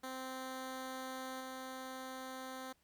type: tone with level steps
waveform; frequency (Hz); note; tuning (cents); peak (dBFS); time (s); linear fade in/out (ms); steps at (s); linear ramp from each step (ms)
10% pulse; 260.4; C4; -8; -34 / -36; 0.03-2.73; 10; 1.4; 10
effects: pink hiss -75 dBFS RMS until 2.83 s